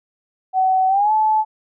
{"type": "tone with pitch glide", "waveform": "sine", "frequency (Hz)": [754, 866.1], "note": ["F#5", "A5"], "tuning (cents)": [32, -28], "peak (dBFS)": -13, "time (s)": [0.53, 1.45], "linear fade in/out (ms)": 50, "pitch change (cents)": 240, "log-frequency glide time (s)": [0.88, 1.12], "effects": []}